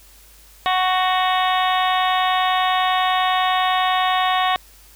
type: harmonic tone with a mistuned harmonic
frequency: 370 Hz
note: F#4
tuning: in tune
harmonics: 2 / 3 / 4 / 5 / 6 / 7 / 8 / 9 / 10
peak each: -19 / -21 / -33 / -26 / -30 / -34 / -30 / -31 / -28 dBFS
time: 0.66-4.56 s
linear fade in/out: 0 ms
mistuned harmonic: 4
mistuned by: +16 cents
effects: added 50 Hz sine -49 dBFS peak until 4.95 s + white hiss -49 dBFS RMS until 4.95 s